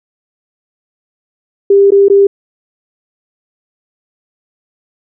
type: tone with dropouts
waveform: sine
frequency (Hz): 397.8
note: G4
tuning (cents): +25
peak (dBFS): -3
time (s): 1.7-2.27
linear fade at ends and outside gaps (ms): 5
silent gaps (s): 1.906-1.919 / 2.084-2.099
effects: none